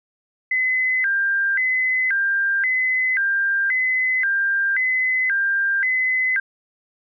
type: tone with vibrato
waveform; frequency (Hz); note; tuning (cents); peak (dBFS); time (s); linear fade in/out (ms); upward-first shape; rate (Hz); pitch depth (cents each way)
sine; 1797; A6; +36; -17; 0.51-6.4; 5; square; 0.94; 210
effects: none